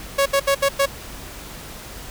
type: tone bursts at uneven times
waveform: sawtooth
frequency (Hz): 554.4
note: C#5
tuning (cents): 0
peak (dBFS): -11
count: 5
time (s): 0.18-0.26 / 0.33-0.4 / 0.47-0.55 / 0.62-0.69 / 0.79-0.86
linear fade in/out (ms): 10
effects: added 50 Hz sine -42 dBFS peak until 2.1 s + pink hiss -37 dBFS RMS until 2.1 s